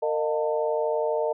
sine tone cluster, 458 / 611 / 703 / 895 Hz, A#4 / D#5 / F5 / A5, -31 / -32 / +11 / +29 cents, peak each -26 / -26 / -34 / -32 dBFS, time 0.02-1.33 s, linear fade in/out 10 ms, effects none

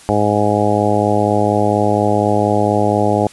harmonic tone, 104.2 Hz, G#2, 6 cents sharp, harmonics 1 / 2 / 3 / 4 / 5 / 6 / 7 / 8, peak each -20 / -20 / -20 / -20 / -20 / -20 / -20 / -20 dBFS, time 0.09-3.27 s, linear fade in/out 0 ms, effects white hiss -41 dBFS RMS until 3.32 s + resampled to 24000 Hz

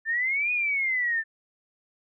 sine exponential two-way sweep, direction up then down, 1766 to 2489 to 1766 Hz, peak -23 dBFS, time 0.05-1.24 s, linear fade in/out 50 ms, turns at 0.52 s, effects none

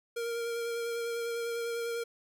square tone with vibrato, 466.6 Hz, A#4, 2 cents sharp, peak -33 dBFS, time 0.16-2.04 s, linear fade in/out 10 ms, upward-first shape sine, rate 10 Hz, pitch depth 16 cents each way, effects none

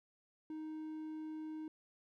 triangle tone, 312 Hz, D#4, 5 cents sharp, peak -40 dBFS, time 0.5-1.68 s, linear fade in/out 2 ms, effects none

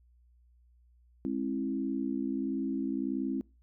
sine chord, Ab augmented, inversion none, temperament equal with one note detuned, 207.7 / 268.1 / 329.6 Hz, Ab3 / C4 / E4, 0 / +42 / 0 cents, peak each -36 / -32 / -36 dBFS, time 1.25-3.41 s, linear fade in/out 0 ms, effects noise-tail reverb RT60 0.3 s tail -25 dB re dry + added 60 Hz sine -60 dBFS peak until 3.62 s

